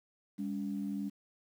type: tone pair together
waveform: sine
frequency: 202.2 / 283.5 Hz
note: G#3 / C#4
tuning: -46 / +39 cents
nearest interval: tritone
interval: 585 cents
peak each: -35 / -38 dBFS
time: 0.38-1.1 s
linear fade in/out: 20 ms
effects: tanh soft clip ceiling -26 dBFS + 10-bit

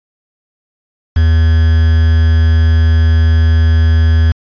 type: tone with quantisation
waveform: triangle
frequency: 80.7 Hz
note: E2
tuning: 36 cents flat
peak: -4 dBFS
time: 1.16-4.32 s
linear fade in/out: 5 ms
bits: 4
effects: resampled to 11025 Hz

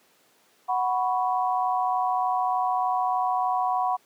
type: chord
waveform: sine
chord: F# suspended fourth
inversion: none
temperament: just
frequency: 740 / 986.7 / 1110 Hz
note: F#5 / B5 / C#6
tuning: 0 / -2 / +2 cents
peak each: -24 / -27 / -30 dBFS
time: 0.68-3.97 s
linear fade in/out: 20 ms
effects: pink hiss -61 dBFS RMS until 4.05 s + high-pass 300 Hz 12 dB/octave

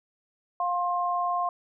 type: tone pair together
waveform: sine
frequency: 707 / 1060.3 Hz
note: F5 / C6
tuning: +21 / +23 cents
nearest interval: perfect fifth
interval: 702 cents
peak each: -27 dBFS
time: 0.6-1.49 s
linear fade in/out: 2 ms
effects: none

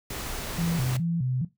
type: noise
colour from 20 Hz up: pink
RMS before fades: -34 dBFS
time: 0.1-0.97 s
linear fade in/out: 5 ms
type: tone with vibrato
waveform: sine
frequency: 146.83 Hz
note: D3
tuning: in tune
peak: -24 dBFS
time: 0.58-1.45 s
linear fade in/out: 5 ms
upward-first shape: square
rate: 2.4 Hz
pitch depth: 240 cents each way
effects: noise-tail reverb RT60 0.2 s tail -17 dB re dry

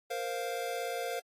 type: chord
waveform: square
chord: Bb suspended second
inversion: none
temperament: equal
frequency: 466.2 / 523.3 / 698.5 Hz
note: Bb4 / C5 / F5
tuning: 0 / 0 / 0 cents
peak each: -39 / -39 / -38 dBFS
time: 0.1-1.2 s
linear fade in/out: 10 ms
effects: AAC 48 kbps

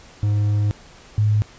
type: tone pair in turn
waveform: triangle / sine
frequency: 103.83 / 105.77 Hz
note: G#2 / G#2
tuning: 0 / +32 cents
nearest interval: unison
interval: 32 cents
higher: second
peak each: -14 dBFS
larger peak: neither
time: 0.23-0.71 / 1.18-1.42 s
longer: first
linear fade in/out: 0 ms
effects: pink hiss -46 dBFS RMS until 1.58 s + resampled to 16000 Hz

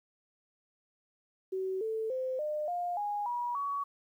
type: tone with pitch steps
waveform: sine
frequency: 378.3 / 442.1 / 516.8 / 604 / 705.9 / 825.1 / 964.3 / 1127.1 Hz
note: F#4 / A4 / C5 / D5 / F5 / G#5 / B5 / C#6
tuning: +38 / +8 / -21 / +48 / +18 / -12 / -42 / +28 cents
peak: -31 dBFS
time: 1.52-3.84 s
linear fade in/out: 10 ms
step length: 290 ms
effects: 11-bit

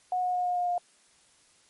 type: tone with pitch steps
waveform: sine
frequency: 730 / 725.4 / 720.8 / 716.2 / 711.7 / 707.2 Hz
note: F#5 / F#5 / F#5 / F5 / F5 / F5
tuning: -24 / -34 / -45 / +43 / +33 / +22 cents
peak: -25 dBFS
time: 0.12-0.78 s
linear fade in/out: 2 ms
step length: 110 ms
effects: white hiss -62 dBFS RMS until 1.69 s + MP3 48 kbps

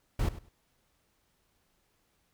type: noise with echo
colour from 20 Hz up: brown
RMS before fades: -28 dBFS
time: 0.19-0.29 s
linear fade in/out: 5 ms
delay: 100 ms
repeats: 2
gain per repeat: -15 dB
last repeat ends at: 0.49 s
effects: pink hiss -73 dBFS RMS until 2.33 s

